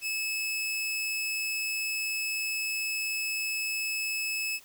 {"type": "tone", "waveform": "sawtooth", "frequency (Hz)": 2597, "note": "E7", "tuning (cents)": -26, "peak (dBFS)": -26, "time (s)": [0.01, 4.6], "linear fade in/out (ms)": 50, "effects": ["white hiss -55 dBFS RMS until 4.64 s"]}